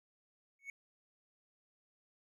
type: tone with exponential growth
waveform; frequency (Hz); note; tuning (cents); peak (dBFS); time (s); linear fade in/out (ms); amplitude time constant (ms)
triangle; 2217; C#7; 0; -37; 0.59-0.7; 2; 23
effects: none